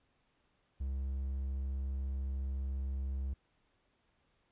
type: tone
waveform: triangle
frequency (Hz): 67.1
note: C2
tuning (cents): +44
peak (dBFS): -32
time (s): 0.8-3.34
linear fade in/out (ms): 10
effects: pink hiss -75 dBFS RMS until 4.51 s + resampled to 8000 Hz